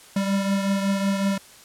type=beating tone pair; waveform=square; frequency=196 / 201.4 Hz; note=G3 / G3; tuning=0 / +47 cents; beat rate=5.4 Hz; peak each=-22 / -30 dBFS; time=0.16-1.38 s; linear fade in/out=5 ms; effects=white hiss -48 dBFS RMS until 1.64 s + low-pass 11000 Hz 12 dB/octave